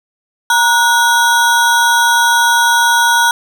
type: ring-modulated tone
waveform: square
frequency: 1198 Hz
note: D6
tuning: 34 cents sharp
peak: -6 dBFS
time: 0.5-3.31 s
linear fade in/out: 2 ms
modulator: 263 Hz
effects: none